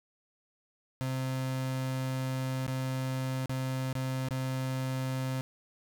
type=tone with dropouts; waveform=35% pulse; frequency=130.81 Hz; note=C3; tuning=in tune; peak=-29 dBFS; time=1.01-5.41 s; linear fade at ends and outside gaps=0 ms; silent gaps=2.666-2.679 / 3.458-3.495 / 3.929-3.953 / 4.286-4.308 s; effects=none

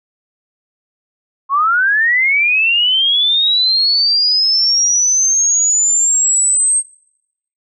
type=linear sweep; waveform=sine; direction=up; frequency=1065 to 8440 Hz; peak=-10 dBFS; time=1.49-6.83 s; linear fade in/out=50 ms; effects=noise-tail reverb RT60 0.8 s tail -25 dB re dry

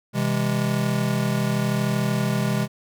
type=chord; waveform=square; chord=C augmented; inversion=none; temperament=just; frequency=130.81 / 163.52 / 204.4 Hz; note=C3 / E3 / G#3; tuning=0 / -14 / -27 cents; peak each=-25 / -28 / -25 dBFS; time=0.13-2.68 s; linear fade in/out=50 ms; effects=none

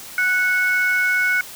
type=tone pair together; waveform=sine; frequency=1480 / 2202 Hz; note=F#6 / C#7; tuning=0 / -12 cents; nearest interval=perfect fifth; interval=688 cents; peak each=-16 / -19 dBFS; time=0.18-1.41 s; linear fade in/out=2 ms; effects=tanh soft clip ceiling -11 dBFS + white hiss -37 dBFS RMS until 1.55 s

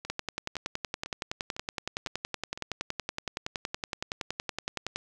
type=two click trains; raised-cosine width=0.2 ms; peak=-14 / -22 dBFS; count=53 / 6; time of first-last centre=0.1-4.96 / 0.05-2.575 s; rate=10.7 / 1.98 Hz; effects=none

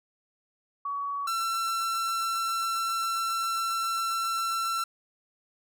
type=tone pair in turn; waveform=sine / 45% pulse; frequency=1129 / 1346.3 Hz; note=C#6 / E6; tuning=+31 / +36 cents; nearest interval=minor third; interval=305 cents; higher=second; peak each=-29 / -27 dBFS; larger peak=second; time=0.85-1.27 / 1.27-4.84 s; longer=second; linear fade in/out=5 ms; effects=none

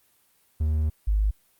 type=tone pair in turn; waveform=triangle / sine; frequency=77.2 / 51.66 Hz; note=D#2 / G#1; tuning=-13 / -8 cents; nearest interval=perfect fifth; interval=695 cents; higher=first; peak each=-19 / -19 dBFS; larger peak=neither; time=0.6-0.9 / 1.07-1.31 s; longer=first; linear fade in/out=10 ms; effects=white hiss -64 dBFS RMS until 1.59 s + Opus 32 kbps

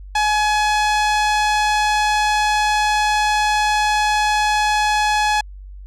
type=tone; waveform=sawtooth; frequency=845 Hz; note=G#5; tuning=30 cents sharp; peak=-11 dBFS; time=0.15-5.41 s; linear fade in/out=5 ms; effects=added 48 Hz sine -33 dBFS peak until 5.86 s + low-pass 7000 Hz 12 dB/octave

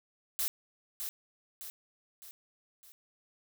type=noise with echo; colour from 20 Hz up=blue; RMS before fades=-32 dBFS; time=0.39-0.48 s; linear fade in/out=0 ms; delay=610 ms; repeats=4; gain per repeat=-6 dB; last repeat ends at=2.92 s; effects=none

